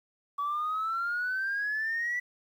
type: exponential sweep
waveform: sine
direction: up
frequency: 1135 to 1975.5 Hz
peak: -27 dBFS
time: 0.38-2.2 s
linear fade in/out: 10 ms
effects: tanh soft clip ceiling -25 dBFS + 10-bit